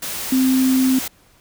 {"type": "tone in noise", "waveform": "sine", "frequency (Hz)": 260.4, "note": "C4", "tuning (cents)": -8, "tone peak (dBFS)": -13, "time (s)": [0.32, 0.99], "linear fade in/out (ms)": 5, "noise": "white", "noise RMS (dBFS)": -27, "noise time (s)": [0.02, 1.08], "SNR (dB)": 11, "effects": ["pink hiss -54 dBFS RMS until 1.4 s"]}